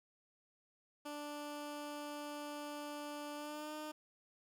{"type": "tone with pitch glide", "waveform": "15% pulse", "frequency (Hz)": [293.7, 305.1], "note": ["D4", "D#4"], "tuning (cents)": [0, -34], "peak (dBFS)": -37, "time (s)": [1.05, 3.92], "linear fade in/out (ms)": 10, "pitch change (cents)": 66, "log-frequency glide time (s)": [3.35, 3.74], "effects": []}